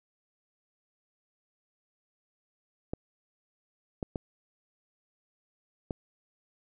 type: clicks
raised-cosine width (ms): 2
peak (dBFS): -19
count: 4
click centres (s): 2.935 / 4.028 / 4.158 / 5.908
effects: none